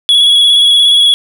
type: tone with vibrato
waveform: triangle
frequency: 3369 Hz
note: G#7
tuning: 24 cents sharp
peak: -3 dBFS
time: 0.09-1.14 s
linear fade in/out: 0 ms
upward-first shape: square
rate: 17 Hz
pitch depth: 22 cents each way
effects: none